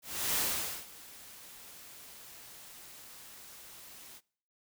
white noise with ADSR envelope, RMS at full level -30 dBFS, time 0.02-4.21 s, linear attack 340 ms, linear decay 490 ms, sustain -21 dB, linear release 43 ms, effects noise-tail reverb RT60 0.6 s tail -25 dB re dry

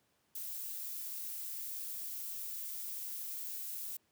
violet noise, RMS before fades -42 dBFS, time 0.35-3.97 s, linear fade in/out 5 ms, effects pink hiss -75 dBFS RMS until 4.11 s + high-pass 100 Hz 12 dB/octave

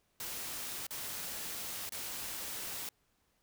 white noise with dropouts, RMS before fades -41 dBFS, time 0.2-2.89 s, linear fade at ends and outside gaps 2 ms, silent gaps 0.868-0.907 / 1.893-1.921 s, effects pink hiss -75 dBFS RMS until 3.42 s

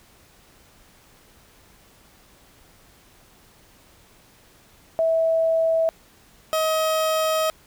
sine / 30% pulse tone pair in turn, 652 / 633.1 Hz, E5 / D#5, -19 / +30 cents, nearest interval minor second, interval 51 cents, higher first, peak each -17 dBFS, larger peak neither, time 4.99-5.89 / 6.53-7.5 s, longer second, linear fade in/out 0 ms, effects pink hiss -54 dBFS RMS until 7.66 s

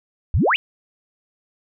sine exponential sweep, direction up, 58.2 to 3096 Hz, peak -14 dBFS, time 0.34-0.56 s, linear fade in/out 0 ms, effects none

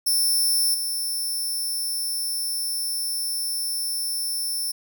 10% pulse tone with level steps, 5360 Hz, E8, 28 cents sharp, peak -13 / -19 dBFS, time 0.06-4.72 s, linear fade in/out 10 ms, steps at 0.74 s, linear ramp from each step 5 ms, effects none

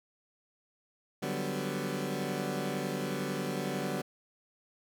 20% pulse chord, G major seventh, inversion second, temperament equal, 146.83 / 185 / 196 / 246.9 Hz, D3 / F#3 / G3 / B3, 0 / 0 / 0 / 0 cents, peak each -33 dBFS, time 1.22-4.02 s, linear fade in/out 10 ms, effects none

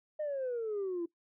sine exponential sweep, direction down, 619 to 331.8 Hz, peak -31 dBFS, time 0.19-1.06 s, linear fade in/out 10 ms, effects noise-tail reverb RT60 0.1 s tail -19 dB re dry + tanh soft clip ceiling -30 dBFS

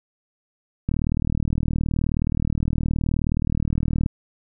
click train, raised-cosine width 5 ms, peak -10 dBFS, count 125, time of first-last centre 0.89-4.061 s, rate 39.1 Hz, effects none

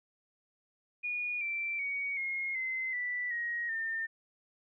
sine tone with pitch steps, 2448 / 2344 / 2245 / 2150 / 2059 / 1971.2 / 1887.7 / 1807.6 Hz, D#7 / D7 / C#7 / C7 / C7 / B6 / A#6 / A6, -29 / -4 / +21 / +47 / -28 / -4 / +21 / +46 cents, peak -32 dBFS, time 1.03-4.07 s, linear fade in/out 20 ms, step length 380 ms, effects none

